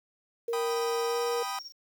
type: tone with pitch glide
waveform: sine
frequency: 466.2 to 474.1 Hz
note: A#4 to A#4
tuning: 0 to +29 cents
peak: -28 dBFS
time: 0.48-1.43 s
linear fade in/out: 5 ms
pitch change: +29 cents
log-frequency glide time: 1.06-1.18 s
type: chord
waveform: 40% pulse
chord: G augmented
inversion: none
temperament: equal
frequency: 784 / 987.8 / 1244.5 Hz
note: G5 / B5 / D#6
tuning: 0 / 0 / 0 cents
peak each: -36 dBFS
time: 0.53-1.59 s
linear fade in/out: 2 ms
type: tone with tremolo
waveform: sine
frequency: 5550 Hz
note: F8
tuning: 12 cents flat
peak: -38 dBFS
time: 0.65-1.73 s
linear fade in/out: 50 ms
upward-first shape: sine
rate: 18 Hz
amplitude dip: 80%
effects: 9-bit